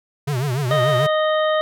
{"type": "tone with vibrato", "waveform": "square", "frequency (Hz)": 133.8, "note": "C3", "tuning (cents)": 39, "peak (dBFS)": -20, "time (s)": [0.27, 1.07], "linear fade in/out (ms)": 10, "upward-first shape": "triangle", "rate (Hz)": 6.8, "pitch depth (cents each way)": 210}
{"type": "harmonic tone", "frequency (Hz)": 620, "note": "D#5", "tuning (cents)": -6, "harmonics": [1, 2, 3, 5, 6], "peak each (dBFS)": [-17, -23, -27, -31, -33], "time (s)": [0.71, 1.61], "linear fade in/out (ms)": 0}
{"effects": []}